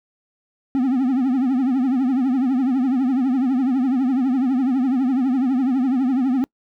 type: tone with vibrato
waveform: triangle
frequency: 259 Hz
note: C4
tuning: 17 cents flat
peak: -14 dBFS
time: 0.75-6.44 s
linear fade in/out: 0 ms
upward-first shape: triangle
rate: 12 Hz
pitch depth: 150 cents each way
effects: noise-tail reverb RT60 0.1 s tail -26 dB re dry